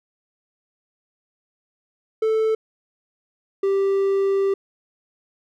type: tone pair in turn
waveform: triangle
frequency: 440 / 392 Hz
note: A4 / G4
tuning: 0 / 0 cents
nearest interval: major second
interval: 200 cents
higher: first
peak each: -15 dBFS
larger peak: neither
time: 2.22-2.55 / 3.63-4.54 s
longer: second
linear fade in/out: 5 ms
effects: none